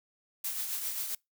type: noise with tremolo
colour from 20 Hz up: blue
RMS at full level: -33 dBFS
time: 0.44-1.15 s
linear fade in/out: 5 ms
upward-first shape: triangle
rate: 7.5 Hz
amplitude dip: 50%
effects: noise-tail reverb RT60 0.2 s tail -26 dB re dry